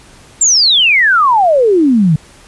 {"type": "exponential sweep", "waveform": "sine", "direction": "down", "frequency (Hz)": [7530, 146.83], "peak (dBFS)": -6, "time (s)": [0.41, 2.16], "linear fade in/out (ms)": 5, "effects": ["pink hiss -41 dBFS RMS until 2.47 s", "resampled to 24000 Hz"]}